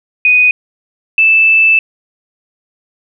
sine tone pair in turn, 2489 / 2637 Hz, D#7 / E7, 0 / 0 cents, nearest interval minor second, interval 100 cents, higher second, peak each -5 dBFS, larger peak neither, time 0.25-0.51 / 1.18-1.79 s, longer second, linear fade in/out 2 ms, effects none

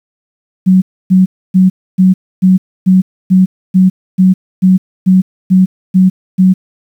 sine tone bursts, 186.4 Hz, F#3, 13 cents sharp, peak -3 dBFS, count 14, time 0.66-6.54 s, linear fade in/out 20 ms, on 160 ms, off 280 ms, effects 7-bit

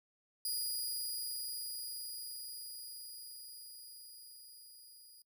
15% pulse tone with level ramp, 4889 Hz, D#8, 31 cents flat, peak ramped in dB -28 to -50 dBFS, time 0.45-5.22 s, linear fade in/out 2 ms, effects noise-tail reverb RT60 0.1 s tail -23 dB re dry

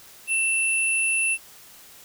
sine tone pair together, 2677 / 10094 Hz, E7 / D#9, +26 / +24 cents, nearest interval octave + major seventh, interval 2298 cents, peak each -21 / -26 dBFS, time 0.27-1.38 s, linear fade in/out 50 ms, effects white hiss -48 dBFS RMS until 2.04 s

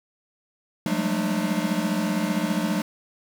square tone cluster, 176.6 / 191.8 / 206.9 / 220.8 / 301.2 Hz, F3 / G3 / G#3 / A3 / D4, +20 / -37 / -6 / +6 / +44 cents, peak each -30 dBFS, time 0.86-2.82 s, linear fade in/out 2 ms, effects 9-bit

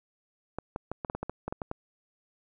clicks, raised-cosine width 1 ms, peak -19 dBFS, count 12, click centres 0.586 / 0.761 / 0.916 / 1.048 / 1.099 / 1.15 / 1.23 / 1.296 / 1.48 / 1.525 / 1.618 / 1.714 s, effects none

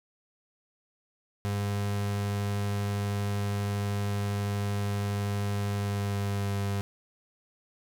35% pulse tone with pitch glide, 101.4 to 100.06 Hz, G#2 to G2, -41 to +36 cents, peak -26 dBFS, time 1.45-6.81 s, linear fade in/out 0 ms, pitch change -23 cents, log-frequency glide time 5.72-6.44 s, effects none

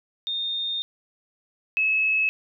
sine tone pair in turn, 3656 / 2585 Hz, A#7 / E7, -34 / -34 cents, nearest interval tritone, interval 600 cents, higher first, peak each -25 / -19 dBFS, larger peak second, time 0.27-0.82 / 1.77-2.29 s, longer first, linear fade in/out 0 ms, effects none

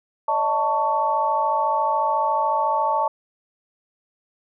sine tone cluster, 571 / 625 / 886 / 1118 Hz, D5 / D#5 / A5 / C#6, -49 / +8 / +12 / +14 cents, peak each -29 / -27 / -20 / -25 dBFS, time 0.28-3.08 s, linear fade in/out 5 ms, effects none

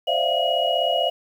sine tone cluster, 522 / 586 / 669 / 705 / 2901 Hz, C5 / D5 / E5 / F5 / F#7, -4 / -4 / +25 / +16 / -35 cents, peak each -27 / -26 / -24 / -25 / -24 dBFS, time 0.07-1.1 s, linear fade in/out 10 ms, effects 8-bit

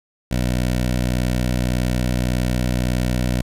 15% pulse tone with notch filter, 61.74 Hz, B1, in tune, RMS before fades -20 dBFS, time 0.31-3.42 s, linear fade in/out 5 ms, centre 1100 Hz, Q 1.7, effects resampled to 32000 Hz + 8-bit

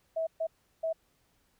sine tone bursts at uneven times, 649 Hz, E5, 27 cents flat, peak -28 dBFS, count 3, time 0.16-0.27 / 0.4-0.47 / 0.83-0.93 s, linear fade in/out 10 ms, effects pink hiss -71 dBFS RMS until 1.59 s

